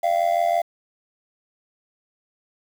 triangle tone with amplitude modulation, 686 Hz, F5, 31 cents flat, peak -12 dBFS, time 0.03-0.62 s, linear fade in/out 10 ms, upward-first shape sine, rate 86.1 Hz, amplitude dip 85%, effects 7-bit

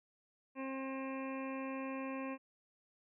harmonic tone, 266.7 Hz, C4, 33 cents sharp, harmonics 1 / 2 / 3 / 4 / 6 / 7 / 8 / 9 / 10, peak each -41 / -45 / -54 / -47 / -57 / -56 / -61 / -53 / -54 dBFS, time 0.55-2.38 s, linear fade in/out 50 ms, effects none

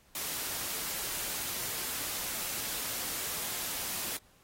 white noise, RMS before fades -36 dBFS, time 0.15-4.17 s, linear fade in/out 2 ms, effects pink hiss -64 dBFS RMS until 4.43 s + AAC 48 kbps

